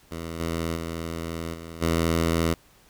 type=tone with level steps; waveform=10% pulse; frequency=82.8 Hz; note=E2; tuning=8 cents sharp; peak=-24 / -18 / -22 / -29 / -13 dBFS; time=0.11-2.54 s; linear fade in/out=5 ms; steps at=0.39 / 0.75 / 1.53 / 1.81 s; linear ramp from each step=20 ms; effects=pink hiss -57 dBFS RMS until 2.89 s